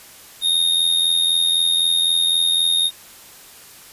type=tone with amplitude modulation; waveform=square; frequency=3700 Hz; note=A#7; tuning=14 cents flat; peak=-13 dBFS; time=0.41-2.91 s; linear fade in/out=50 ms; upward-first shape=sine; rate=83.9 Hz; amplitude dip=60%; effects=white hiss -43 dBFS RMS until 3.92 s + resampled to 32000 Hz